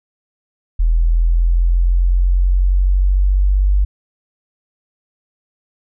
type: linear sweep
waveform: sine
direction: up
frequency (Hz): 40.8 to 49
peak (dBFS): -10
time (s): 0.79-3.85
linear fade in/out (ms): 10
effects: none